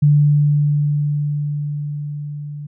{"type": "tone with level ramp", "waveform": "sine", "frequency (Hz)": 146.83, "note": "D3", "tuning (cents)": 0, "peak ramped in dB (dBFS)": [-8, -27], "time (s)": [0.02, 2.67], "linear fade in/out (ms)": 10, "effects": []}